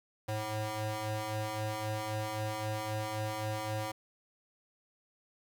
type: ring-modulated tone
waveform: 20% pulse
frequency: 215.4 Hz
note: A3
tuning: 37 cents flat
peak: -26 dBFS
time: 0.28-3.92 s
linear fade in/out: 10 ms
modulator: 325 Hz
effects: none